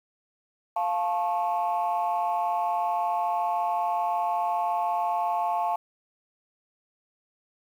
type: chord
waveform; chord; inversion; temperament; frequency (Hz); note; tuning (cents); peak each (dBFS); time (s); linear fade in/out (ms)
sine; F augmented; none; just; 698.5 / 873.1 / 1091.3; F5 / A5 / C#6; 0 / -14 / -27; -26 / -26 / -31; 0.76-5.76; 5
effects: tanh soft clip ceiling -18 dBFS + 9-bit